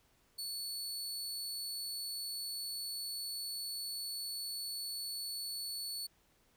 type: tone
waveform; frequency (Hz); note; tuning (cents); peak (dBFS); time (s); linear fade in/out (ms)
sawtooth; 4435; C#8; 0; -36; 0.38-6.07; 10
effects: pink hiss -71 dBFS RMS until 6.56 s